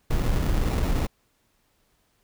brown noise with sample-and-hold, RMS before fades -23 dBFS, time 0.1-1.07 s, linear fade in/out 10 ms, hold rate 1575 Hz, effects pink hiss -68 dBFS RMS until 2.23 s

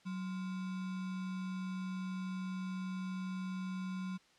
sine tone with sample-and-hold, 186 Hz, F#3, 9 cents sharp, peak -37 dBFS, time 0.05-4.18 s, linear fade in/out 20 ms, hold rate 1225 Hz, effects white hiss -66 dBFS RMS until 4.38 s + low-pass 5000 Hz 12 dB/octave

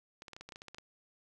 clicks, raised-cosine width 0.2 ms, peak -30 dBFS, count 12, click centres 0.221 / 0.282 / 0.333 / 0.365 / 0.41 / 0.49 / 0.522 / 0.559 / 0.619 / 0.683 / 0.746 / 0.784 s, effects none

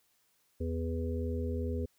harmonic tone, 82.41 Hz, E2, in tune, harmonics 1 / 3 / 5 / 6, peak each -33 / -38 / -40 / -41 dBFS, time 0.6-1.86 s, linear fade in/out 10 ms, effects white hiss -72 dBFS RMS until 1.98 s

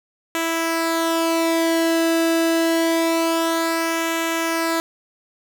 sawtooth tone with flanger, 329.6 Hz, E4, in tune, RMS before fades -20 dBFS, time 0.35-4.8 s, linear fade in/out 0 ms, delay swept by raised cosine 0.21 to 0.92 ms, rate 0.26 Hz, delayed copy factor -0.55, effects none

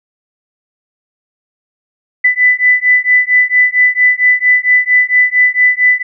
sine beating tone pair, 1992 / 1996.4 Hz, B6 / B6, +14 / +18 cents, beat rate 4.4 Hz, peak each -10 dBFS, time 2.24-6.03 s, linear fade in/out 10 ms, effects none

